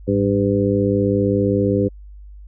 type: harmonic tone with a mistuned harmonic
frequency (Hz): 100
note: G2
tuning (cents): +35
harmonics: 1 / 2 / 3 / 4 / 5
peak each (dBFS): -21 / -21 / -21 / -21 / -21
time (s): 0.07-1.89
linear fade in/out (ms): 20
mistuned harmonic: 1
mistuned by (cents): +82
effects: added 50 Hz sine -36 dBFS peak until 2.47 s